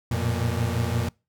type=tone cluster; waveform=35% pulse; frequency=88.6 / 114.5 / 120.3 Hz; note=F2 / A#2 / B2; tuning=+25 / -31 / -45 cents; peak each=-26 dBFS; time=0.11-1.09 s; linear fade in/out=5 ms; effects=noise-tail reverb RT60 0.3 s tail -26 dB re dry